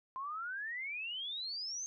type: exponential sweep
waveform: sine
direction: up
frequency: 1032 to 6430 Hz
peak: -38 dBFS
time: 0.16-1.86 s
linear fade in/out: 0 ms
effects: none